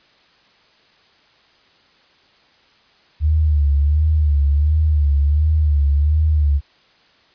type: tone with vibrato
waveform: sine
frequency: 74.3 Hz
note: D2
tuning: 21 cents sharp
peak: -12 dBFS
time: 3.2-6.61 s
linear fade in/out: 50 ms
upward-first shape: sine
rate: 1.4 Hz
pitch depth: 85 cents each way
effects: white hiss -54 dBFS RMS until 7.34 s + resampled to 11025 Hz